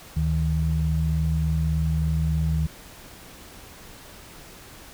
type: tone pair together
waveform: sine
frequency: 73.96 / 157.3 Hz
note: D2 / D#3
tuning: +13 / +19 cents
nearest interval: octave + minor second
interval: 1306 cents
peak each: -23 dBFS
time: 0.16-2.67 s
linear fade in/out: 10 ms
effects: pink hiss -45 dBFS RMS until 4.93 s